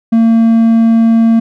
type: tone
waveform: triangle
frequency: 227.5 Hz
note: A#3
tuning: 42 cents flat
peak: -3 dBFS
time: 0.12-1.4 s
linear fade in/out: 10 ms
effects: none